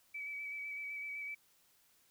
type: tone with vibrato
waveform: sine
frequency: 2291 Hz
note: D7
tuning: 44 cents flat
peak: -40 dBFS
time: 0.14-1.35 s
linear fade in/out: 10 ms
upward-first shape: square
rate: 7.9 Hz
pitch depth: 17 cents each way
effects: white hiss -70 dBFS RMS until 2.1 s